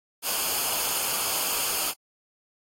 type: noise with comb filter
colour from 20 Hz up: white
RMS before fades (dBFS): -27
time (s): 0.22-1.94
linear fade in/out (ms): 50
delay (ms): 0.52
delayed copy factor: -0.6
effects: AAC 48 kbps